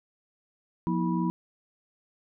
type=tone cluster; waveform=sine; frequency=176.3 / 239.5 / 323 / 977 Hz; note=F3 / A#3 / E4 / B5; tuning=+17 / +47 / -35 / -19 cents; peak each=-27 / -32 / -30 / -34 dBFS; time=0.87-1.3 s; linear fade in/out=0 ms; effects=none